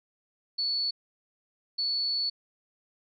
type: tone bursts at uneven times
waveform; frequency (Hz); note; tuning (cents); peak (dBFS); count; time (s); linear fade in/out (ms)
sine; 4435; C#8; 0; -26; 2; 0.58-0.91 / 1.78-2.3; 10
effects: none